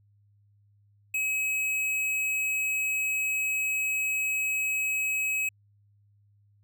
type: tone with tanh clipping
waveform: sine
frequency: 2550 Hz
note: D#7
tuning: 42 cents sharp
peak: -27 dBFS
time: 1.14-5.49 s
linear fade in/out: 5 ms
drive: 17 dB
effects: added 102 Hz sine -60 dBFS peak until 6.63 s